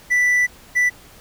triangle tone pair in turn, 1975.5 / 1975.5 Hz, B6 / B6, 0 / 0 cents, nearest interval unison, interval 0 cents, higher neither, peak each -12 dBFS, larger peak neither, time 0.1-0.47 / 0.75-0.9 s, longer first, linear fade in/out 20 ms, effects pink hiss -46 dBFS RMS until 1.2 s

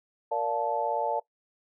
sine chord, Bb major seventh, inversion none, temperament just, 466.2 / 582.7 / 699.2 / 874.1 Hz, Bb4 / D5 / F5 / A5, 0 / -14 / +2 / -12 cents, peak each -33 / -31 / -33 / -29 dBFS, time 0.31-1.2 s, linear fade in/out 10 ms, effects noise-tail reverb RT60 0.1 s tail -19 dB re dry

